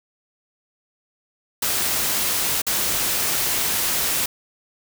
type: noise with dropouts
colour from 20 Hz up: white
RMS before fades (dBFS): -22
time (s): 1.62-4.26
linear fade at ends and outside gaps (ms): 5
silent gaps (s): 2.619-2.666
effects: none